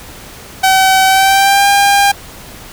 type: tone with pitch glide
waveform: sawtooth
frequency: 762 to 802.2 Hz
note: G5 to G5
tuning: -49 to +40 cents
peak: -3 dBFS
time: 0.63-2.12 s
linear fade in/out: 10 ms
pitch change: +89 cents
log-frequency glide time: 1.06-1.67 s
effects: pink hiss -33 dBFS RMS until 2.72 s